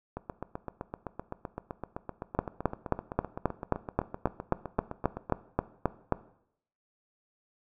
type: two click trains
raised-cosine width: 1 ms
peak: -10 / -21 dBFS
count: 15 / 41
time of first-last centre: 2.39-6.123 / 0.17-5.298 s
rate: 3.75 / 7.8 Hz
effects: noise-tail reverb RT60 0.7 s tail -17 dB re dry